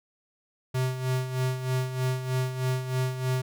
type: tone with tremolo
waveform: square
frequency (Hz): 128.9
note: C3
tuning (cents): -26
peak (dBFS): -24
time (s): 0.74-3.42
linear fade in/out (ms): 10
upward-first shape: sine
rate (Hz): 3.2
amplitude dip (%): 65
effects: none